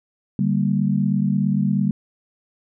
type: chord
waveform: sine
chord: G minor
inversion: second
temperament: equal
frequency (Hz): 146.83 / 196 / 233.1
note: D3 / G3 / Bb3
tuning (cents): 0 / 0 / 0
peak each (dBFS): -22 / -19 / -24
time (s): 0.39-1.91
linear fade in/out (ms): 2
effects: none

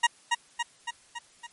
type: tone with echo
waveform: 20% pulse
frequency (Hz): 945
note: A#5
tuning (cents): +23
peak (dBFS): -13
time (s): 0.03-0.07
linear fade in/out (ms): 10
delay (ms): 280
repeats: 5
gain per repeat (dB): -4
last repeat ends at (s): 1.47
effects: white hiss -58 dBFS RMS until 1.52 s + MP3 48 kbps

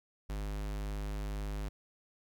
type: tone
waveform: square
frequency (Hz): 51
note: G#1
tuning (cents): -31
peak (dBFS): -36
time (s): 0.29-1.69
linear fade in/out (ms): 10
effects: 13-bit

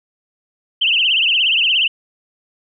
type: tone with vibrato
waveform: sine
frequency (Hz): 2876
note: F#7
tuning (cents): -50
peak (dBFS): -12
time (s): 0.81-1.88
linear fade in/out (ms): 10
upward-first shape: triangle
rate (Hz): 17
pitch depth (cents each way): 190
effects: none

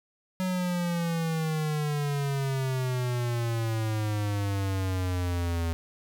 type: exponential sweep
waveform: square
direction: down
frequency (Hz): 186.5 to 82.6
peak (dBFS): -27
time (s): 0.4-5.73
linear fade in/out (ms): 0
effects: none

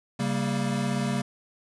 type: chord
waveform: square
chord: G diminished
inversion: second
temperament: equal with one note detuned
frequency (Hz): 136.53 / 196 / 233.1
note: Db3 / G3 / Bb3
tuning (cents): -26 / 0 / 0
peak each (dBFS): -30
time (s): 0.19-1.22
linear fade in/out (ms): 10
effects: resampled to 22050 Hz + 8-bit

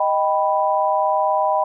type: chord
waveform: sine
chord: Eb augmented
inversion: none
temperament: equal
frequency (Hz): 622.3 / 784 / 987.8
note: Eb5 / G5 / B5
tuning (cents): 0 / 0 / 0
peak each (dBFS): -20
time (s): 0-1.64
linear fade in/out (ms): 5
effects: none

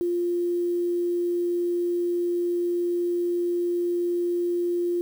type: tone with quantisation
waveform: sine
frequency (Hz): 349.2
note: F4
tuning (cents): 0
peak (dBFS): -22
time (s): 0.01-5.01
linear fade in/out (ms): 0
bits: 8
effects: none

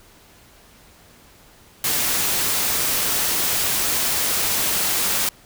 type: noise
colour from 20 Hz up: white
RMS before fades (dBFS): -21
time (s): 1.84-5.29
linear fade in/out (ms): 2
effects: pink hiss -50 dBFS RMS until 5.45 s

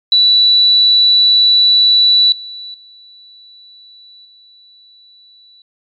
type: tone with level steps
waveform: sine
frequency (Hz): 3951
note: B7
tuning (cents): 0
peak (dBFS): -6 / -26 / -38 / -42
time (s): 0.12-5.62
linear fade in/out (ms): 2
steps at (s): 2.32 / 2.74 / 4.25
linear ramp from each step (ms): 2
effects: MP3 48 kbps

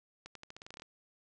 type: accelerating click train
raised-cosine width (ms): 0.2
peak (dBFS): -30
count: 12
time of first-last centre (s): 0.26-0.821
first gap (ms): 93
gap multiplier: 0.87
effects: resampled to 22050 Hz + 12-bit

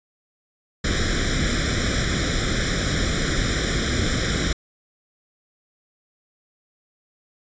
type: noise with comb filter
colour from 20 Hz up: pink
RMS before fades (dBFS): -22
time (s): 0.84-4.53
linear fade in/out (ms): 5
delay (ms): 0.55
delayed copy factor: +1
effects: resampled to 16000 Hz

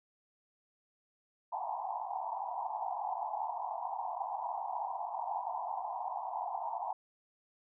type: band-pass noise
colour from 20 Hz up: pink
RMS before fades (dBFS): -38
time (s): 1.52-6.93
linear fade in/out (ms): 5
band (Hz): 700 to 990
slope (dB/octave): 96
effects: none

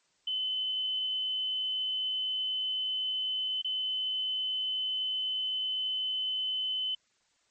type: tone with dropouts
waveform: sine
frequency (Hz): 3036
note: F#7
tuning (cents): +44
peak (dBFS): -29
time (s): 0.27-6.95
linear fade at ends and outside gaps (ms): 5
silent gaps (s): 3.618-3.645
effects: white hiss -71 dBFS RMS until 7.5 s + MP3 32 kbps

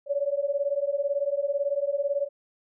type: beating tone pair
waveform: sine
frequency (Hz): 557 / 575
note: C#5 / D5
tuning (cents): +8 / -37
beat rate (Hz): 18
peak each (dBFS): -27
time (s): 0.06-2.29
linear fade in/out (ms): 50
effects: none

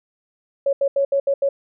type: tone bursts at uneven times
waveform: sine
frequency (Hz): 555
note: C#5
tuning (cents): +2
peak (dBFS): -15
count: 6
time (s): 0.66-0.73 / 0.81-0.88 / 0.96-1.05 / 1.12-1.2 / 1.27-1.34 / 1.42-1.49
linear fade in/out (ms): 5
effects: none

